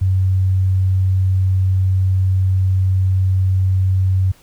sine tone, 94.1 Hz, F#2, 30 cents sharp, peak -12 dBFS, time 0.01-4.32 s, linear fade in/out 10 ms, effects pink hiss -50 dBFS RMS until 4.42 s

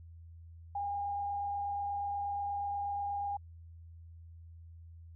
sine tone with frequency modulation, 809 Hz, G#5, 46 cents flat, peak -33 dBFS, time 0.75-3.37 s, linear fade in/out 5 ms, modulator 28.3 Hz, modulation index 0.33, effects added 83 Hz sine -49 dBFS peak until 5.15 s

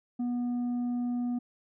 sine tone with tanh clipping, 243.5 Hz, B3, 24 cents flat, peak -29 dBFS, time 0.19-1.39 s, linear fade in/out 10 ms, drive 4 dB, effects none

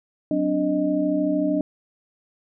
sine tone cluster, 187.3 / 260.6 / 293.8 / 619 Hz, F#3 / C4 / D4 / D#5, +21 / -7 / +1 / -9 cents, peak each -29 / -28 / -21 / -26 dBFS, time 0.31-1.61 s, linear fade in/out 2 ms, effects none

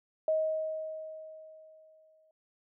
sine tone with exponential decay, 630 Hz, D#5, 21 cents sharp, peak -24 dBFS, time 0.28-2.31 s, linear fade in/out 2 ms, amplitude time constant 440 ms, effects none

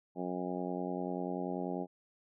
harmonic tone, 90.2 Hz, F#2, 44 cents flat, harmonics 2 / 3 / 4 / 5 / 6 / 7 / 8 / 9, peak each -40 / -40 / -41 / -44 / -46 / -44 / -48 / -44 dBFS, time 0.15-1.87 s, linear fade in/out 50 ms, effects none

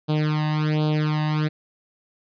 sawtooth tone with flanger, 152.9 Hz, D#3, 30 cents flat, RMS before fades -22 dBFS, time 0.08-1.49 s, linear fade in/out 20 ms, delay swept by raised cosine 0.25 to 1.08 ms, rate 1.3 Hz, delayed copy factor +1, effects resampled to 11025 Hz

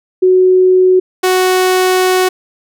sine / sawtooth tone pair in turn, 370 / 370 Hz, F#4 / F#4, 0 / 0 cents, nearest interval unison, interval 0 cents, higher neither, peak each -5 dBFS, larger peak neither, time 0.22-1 / 1.23-2.29 s, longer second, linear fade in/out 10 ms, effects none

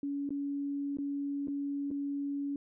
sine tone with dropouts, 282.5 Hz, C#4, 33 cents sharp, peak -32 dBFS, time 0.03-2.56 s, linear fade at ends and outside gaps 2 ms, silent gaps 0.292-0.305 / 0.971-0.985 / 1.473-1.482 / 1.906-1.912 s, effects none

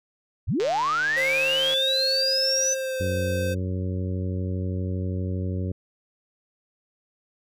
sine linear sweep, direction up, 49 to 6110 Hz, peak -21 dBFS, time 0.47-2.75 s, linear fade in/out 20 ms
click train, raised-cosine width 0.2 ms, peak -17 dBFS, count 174, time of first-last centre 0.6-1.738 s, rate 152 Hz
square tone with pitch glide, 531 to 517.1 Hz, C5 to C5, +25 to -20 cents, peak -27 dBFS, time 1.16-3.55 s, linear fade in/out 20 ms, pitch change -45 cents, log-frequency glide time 2.74-3.05 s
harmonic tone, 92.5 Hz, F#2, in tune, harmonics 1 / 2 / 3 / 4 / 5 / 6, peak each -26 / -32 / -36 / -38 / -40 / -42 dBFS, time 3-5.72 s, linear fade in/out 5 ms
effects none

